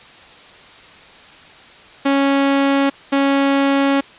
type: tone pair in turn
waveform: sawtooth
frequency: 276.6 / 276.6 Hz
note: C#4 / C#4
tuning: -4 / -4 cents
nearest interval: unison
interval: 0 cents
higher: neither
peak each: -9 dBFS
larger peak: neither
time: 2.05-2.9 / 3.12-4.01 s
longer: second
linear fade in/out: 10 ms
effects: white hiss -42 dBFS RMS until 4.18 s + resampled to 8000 Hz